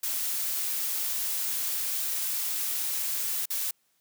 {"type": "noise with dropouts", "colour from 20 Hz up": "blue", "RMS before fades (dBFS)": -30, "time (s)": [0.03, 3.71], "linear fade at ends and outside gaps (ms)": 5, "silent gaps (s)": [3.457, 3.502], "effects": ["white hiss -71 dBFS RMS until 4 s", "high-pass 100 Hz 12 dB/octave"]}